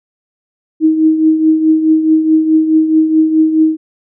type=tone with tremolo; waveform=sine; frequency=315.7 Hz; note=D#4; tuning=25 cents sharp; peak=-4 dBFS; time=0.8-3.77 s; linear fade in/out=50 ms; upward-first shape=triangle; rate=4.7 Hz; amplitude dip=65%; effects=none